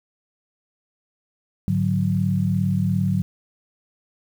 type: tone cluster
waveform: sine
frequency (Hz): 104.6 / 147.4 / 184.8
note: G#2 / D3 / F#3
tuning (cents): +13 / +7 / -2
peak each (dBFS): -23 / -24 / -21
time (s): 1.68-3.22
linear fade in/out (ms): 0
effects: 8-bit